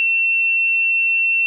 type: tone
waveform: sine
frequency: 2703 Hz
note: E7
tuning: 43 cents sharp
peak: -14 dBFS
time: 0-1.46 s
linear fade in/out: 0 ms
effects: none